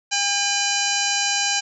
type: harmonic tone with a mistuned harmonic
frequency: 806 Hz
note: G5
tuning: 48 cents sharp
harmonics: 1 / 2 / 3 / 4 / 5 / 6 / 7 / 8 / 9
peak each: -28 / -28 / -28 / -28 / -28 / -28 / -28 / -28 / -28 dBFS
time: 0.11-1.61 s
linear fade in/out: 20 ms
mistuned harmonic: 4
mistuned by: -120 cents
effects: none